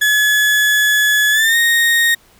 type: tone with pitch glide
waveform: 35% pulse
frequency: 1705 to 1859.3 Hz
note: G#6 to A#6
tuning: +45 to -5 cents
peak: -9 dBFS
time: 0.01-2.15 s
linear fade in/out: 10 ms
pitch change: +150 cents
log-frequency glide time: 1.31-1.57 s
effects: pink hiss -50 dBFS RMS until 2.39 s